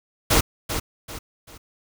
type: noise with echo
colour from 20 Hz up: pink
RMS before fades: -17 dBFS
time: 0.3-0.41 s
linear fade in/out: 10 ms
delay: 390 ms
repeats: 3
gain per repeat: -9 dB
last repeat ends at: 1.58 s
effects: none